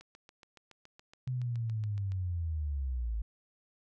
click train, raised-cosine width 0.2 ms, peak -36 dBFS, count 16, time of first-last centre 0.01-2.12 s, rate 7.11 Hz
sine linear sweep, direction down, 129.2 to 52 Hz, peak -31 dBFS, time 1.27-3.22 s, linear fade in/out 5 ms
effects none

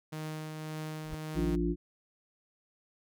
sawtooth tone with tremolo, 155.56 Hz, D#3, in tune, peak -32 dBFS, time 0.12-1.56 s, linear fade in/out 10 ms, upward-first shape triangle, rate 1.8 Hz, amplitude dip 35%
brown noise with exponential growth, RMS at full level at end -35 dBFS, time 1.01-1.15 s, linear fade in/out 0 ms, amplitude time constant 30 ms
harmonic tone, 58.27 Hz, A#1, in tune, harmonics 1 / 3 / 5 / 6, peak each -33 / -33 / -33 / -33 dBFS, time 1.34-1.76 s, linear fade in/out 50 ms
effects none

